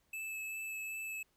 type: tone with vibrato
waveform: square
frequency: 2614 Hz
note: E7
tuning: 15 cents flat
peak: -40 dBFS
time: 0.13-1.23 s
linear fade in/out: 5 ms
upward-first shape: sine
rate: 2.6 Hz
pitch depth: 11 cents each way
effects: pink hiss -75 dBFS RMS until 1.36 s